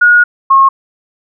sine tone pair in turn, 1445 / 1082.5 Hz, F#6 / C#6, -41 / -41 cents, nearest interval perfect fourth, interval 500 cents, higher first, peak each -3 dBFS, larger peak neither, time 0.01-0.24 / 0.5-0.69 s, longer first, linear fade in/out 10 ms, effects none

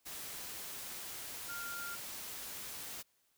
sine tone in noise, 1396.9 Hz, F6, in tune, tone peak -42 dBFS, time 1.48-1.96 s, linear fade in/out 20 ms, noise white, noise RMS -45 dBFS, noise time 0.05-3.03 s, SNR 0 dB, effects white hiss -75 dBFS RMS until 3.37 s

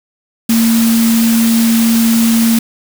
sine tone in noise, 228.5 Hz, A#3, 34 cents flat, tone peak -8 dBFS, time 0.49-2.59 s, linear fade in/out 5 ms, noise white, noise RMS -19 dBFS, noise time 0.49-2.59 s, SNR +8 dB, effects none

